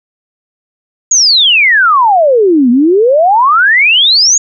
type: exponential two-way sweep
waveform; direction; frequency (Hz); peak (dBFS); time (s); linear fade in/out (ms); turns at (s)
sine; down then up; 6860 to 233.1 to 6860; -4; 1.11-4.38; 5; 2.7
effects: none